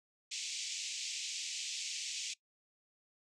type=band-pass noise; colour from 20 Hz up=white; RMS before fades=-41 dBFS; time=0.31-2.34 s; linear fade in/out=10 ms; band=2300 to 7500 Hz; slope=48 dB/octave; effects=noise-tail reverb RT60 0.1 s tail -20 dB re dry